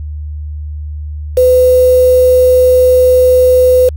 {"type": "tone with quantisation", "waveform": "sine", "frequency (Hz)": 504, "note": "B4", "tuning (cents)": 35, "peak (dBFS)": -4, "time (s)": [1.37, 3.89], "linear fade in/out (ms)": 5, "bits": 4, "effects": ["added 75 Hz sine -19 dBFS peak until 3.96 s"]}